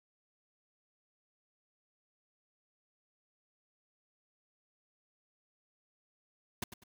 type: noise with echo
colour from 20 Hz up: pink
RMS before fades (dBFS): -36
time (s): 6.62-6.64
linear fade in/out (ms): 5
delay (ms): 99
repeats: 2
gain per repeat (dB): -11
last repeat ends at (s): 6.838
effects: none